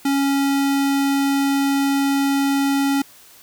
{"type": "tone", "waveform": "square", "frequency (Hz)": 277.2, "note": "C#4", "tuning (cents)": 0, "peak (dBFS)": -17, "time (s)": [0.05, 3.02], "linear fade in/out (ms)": 5, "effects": ["white hiss -47 dBFS RMS until 3.42 s"]}